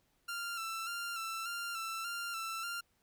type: tone with vibrato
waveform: sawtooth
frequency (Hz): 1363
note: F6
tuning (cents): -43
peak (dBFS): -34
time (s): 0.28-2.81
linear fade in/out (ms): 10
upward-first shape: square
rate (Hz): 1.7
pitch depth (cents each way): 37
effects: pink hiss -75 dBFS RMS until 3.02 s

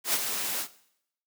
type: noise with ADSR envelope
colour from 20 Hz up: white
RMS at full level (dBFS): -24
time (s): 0.04-0.68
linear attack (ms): 100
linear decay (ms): 35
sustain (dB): -7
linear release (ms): 78
effects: noise-tail reverb RT60 0.7 s tail -17 dB re dry + high-pass 200 Hz 12 dB/octave

